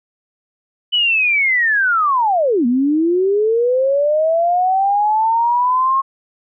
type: linear two-way sweep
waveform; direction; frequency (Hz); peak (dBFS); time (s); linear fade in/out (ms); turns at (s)
sine; down then up; 3001 to 233.1 to 1085; -12; 0.92-6.02; 20; 2.66
effects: none